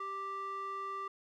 square tone with band-pass filter, 392 Hz, G4, in tune, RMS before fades -40 dBFS, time 0-1.08 s, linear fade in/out 5 ms, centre 1200 Hz, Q 3.2, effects none

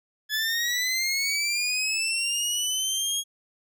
20% pulse linear sweep, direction up, 1705 to 3300 Hz, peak -19 dBFS, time 0.29-3.24 s, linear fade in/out 50 ms, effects none

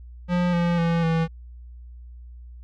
square tone with pitch steps, 177.1 / 172.46 / 167.93 / 163.53 Hz, F3 / F3 / E3 / E3, +24 / -21 / +32 / -14 cents, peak -20 dBFS, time 0.28-1.28 s, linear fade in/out 50 ms, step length 250 ms, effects added 60 Hz sine -39 dBFS peak until 2.63 s + low-pass 3000 Hz 12 dB/octave

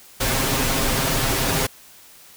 pink noise with comb filter, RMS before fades -21 dBFS, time 0.2-1.67 s, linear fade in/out 10 ms, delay 7.5 ms, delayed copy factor +0.55, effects white hiss -47 dBFS RMS until 2.36 s

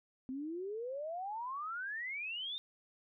sine exponential sweep, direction up, 252.8 to 3695 Hz, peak -38 dBFS, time 0.29-2.58 s, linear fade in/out 0 ms, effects none

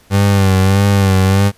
30% pulse tone with vibrato, 97.5 Hz, G2, 9 cents flat, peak -6 dBFS, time 0.1-1.52 s, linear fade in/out 50 ms, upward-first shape sine, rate 1.6 Hz, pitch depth 55 cents each way, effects pink hiss -49 dBFS RMS until 1.57 s + resampled to 32000 Hz

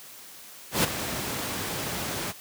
pink noise with ADSR envelope, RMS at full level -20 dBFS, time 0.71-2.33 s, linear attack 130 ms, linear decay 12 ms, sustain -11 dB, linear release 31 ms, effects white hiss -46 dBFS RMS until 2.4 s + high-pass 100 Hz 12 dB/octave

